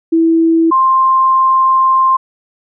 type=tone pair in turn; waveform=sine; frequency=328.1 / 1052.2 Hz; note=E4 / C6; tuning=-8 / +9 cents; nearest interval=octave + minor sixth; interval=2017 cents; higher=second; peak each=-7 dBFS; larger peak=neither; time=0.12-0.71 / 0.71-2.17 s; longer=second; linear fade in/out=10 ms; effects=none